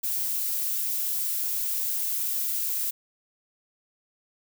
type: noise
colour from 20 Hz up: violet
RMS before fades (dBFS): -28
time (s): 0.03-2.91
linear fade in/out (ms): 10
effects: none